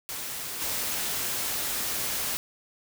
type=noise with level steps; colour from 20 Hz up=white; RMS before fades=-35 / -30 dBFS; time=0.09-2.37 s; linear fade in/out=0 ms; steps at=0.6 s; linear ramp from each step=20 ms; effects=none